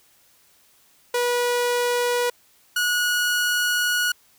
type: tone pair in turn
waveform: sawtooth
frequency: 486.1 / 1456.7 Hz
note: B4 / F#6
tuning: -28 / -27 cents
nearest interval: octave + perfect fifth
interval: 1901 cents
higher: second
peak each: -16 dBFS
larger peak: neither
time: 1.14-2.3 / 2.76-4.12 s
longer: second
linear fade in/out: 5 ms
effects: white hiss -58 dBFS RMS until 4.38 s